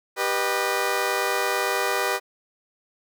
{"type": "chord", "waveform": "15% pulse", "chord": "G augmented", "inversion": "none", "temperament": "just", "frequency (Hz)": [392, 490, 612.5], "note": ["G4", "B4", "D#5"], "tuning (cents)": [0, -14, -27], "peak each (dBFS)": [-20, -20, -22], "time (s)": [0.16, 2.2], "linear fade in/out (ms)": 50, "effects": []}